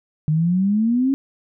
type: exponential sweep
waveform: sine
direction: up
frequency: 150 to 277.2 Hz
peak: -15 dBFS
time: 0.28-1.14 s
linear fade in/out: 0 ms
effects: none